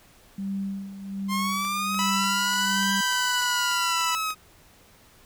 sine tone with tremolo, 196 Hz, G3, in tune, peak -26 dBFS, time 0.38-3.01 s, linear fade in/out 5 ms, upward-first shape sine, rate 1.3 Hz, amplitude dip 70%
sawtooth linear two-way sweep, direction up then down, 1047 to 1583 to 1256 Hz, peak -22 dBFS, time 1.28-4.35 s, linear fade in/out 50 ms, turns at 2.93 s
click train, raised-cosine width 0.2 ms, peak -23 dBFS, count 10, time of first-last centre 1.65-4.305 s, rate 3.39 Hz
harmonic tone, 987.8 Hz, B5, in tune, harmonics 1 / 2 / 3 / 4 / 5 / 6 / 7 / 8, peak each -28 / -35 / -32 / -37 / -35 / -39 / -36 / -40 dBFS, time 1.99-4.15 s, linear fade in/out 0 ms
effects pink hiss -55 dBFS RMS until 5.25 s

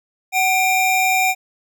square tone pair together, 752 / 2387 Hz, F#5 / D7, +28 / +28 cents, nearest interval octave + minor sixth, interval 2000 cents, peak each -18 dBFS, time 0.32-1.35 s, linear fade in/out 50 ms, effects none

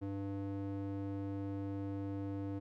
square tone with band-pass filter, 98.7 Hz, G2, 12 cents sharp, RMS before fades -40 dBFS, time 0.01-2.6 s, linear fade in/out 20 ms, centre 290 Hz, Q 1.3, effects none

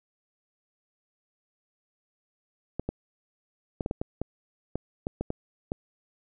clicks, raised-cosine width 2 ms, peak -16 dBFS, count 12, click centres 2.796 / 2.89 / 3.808 / 3.861 / 3.911 / 4.015 / 4.216 / 4.756 / 5.069 / 5.21 / 5.304 / 5.719 s, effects none

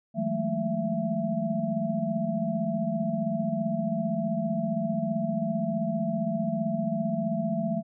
sine tone cluster, 160.2 / 183.5 / 206.2 / 221.5 / 668 Hz, E3 / F#3 / G#3 / A3 / E5, -49 / -14 / -12 / +12 / +23 cents, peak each -34 / -33 / -33 / -30 / -31 dBFS, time 0.14-7.83 s, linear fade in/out 50 ms, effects none

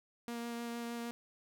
sawtooth tone with vibrato, 235.3 Hz, A#3, 16 cents sharp, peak -35 dBFS, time 0.28-1.11 s, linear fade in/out 0 ms, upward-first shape sine, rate 6.5 Hz, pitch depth 10 cents each way, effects none

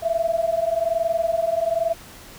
sine tone pair together, 655 / 676.1 Hz, E5 / E5, -11 / +44 cents, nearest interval minor second, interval 55 cents, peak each -22 / -22 dBFS, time 0.02-1.94 s, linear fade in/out 20 ms, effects pink hiss -43 dBFS RMS until 2.38 s

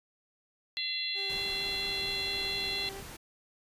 harmonic tone, 682 Hz, F5, 41 cents flat, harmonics 3 / 4 / 5 / 6, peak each -40 / -39 / -37 / -34 dBFS, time 0.77-2.89 s, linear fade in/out 0 ms
30% pulse tone with vibrato, 392 Hz, G4, in tune, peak -40 dBFS, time 1.14-3.04 s, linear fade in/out 50 ms, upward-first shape sine, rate 4.4 Hz, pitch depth 12 cents each way
pink noise, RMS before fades -45 dBFS, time 1.29-3.17 s, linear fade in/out 10 ms
effects resampled to 32000 Hz

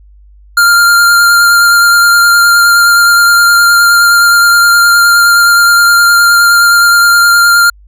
square tone with vibrato, 1396.9 Hz, F6, in tune, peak -4 dBFS, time 0.57-7.7 s, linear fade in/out 5 ms, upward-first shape sine, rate 9.6 Hz, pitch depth 13 cents each way, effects added 50 Hz sine -36 dBFS peak until 7.87 s

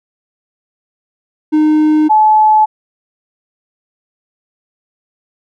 triangle / sine tone pair in turn, 307 / 860.8 Hz, D#4 / A5, -23 / -38 cents, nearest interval octave + tritone, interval 1785 cents, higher second, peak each -5 dBFS, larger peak neither, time 1.52-2.09 / 2.09-2.66 s, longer neither, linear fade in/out 20 ms, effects none

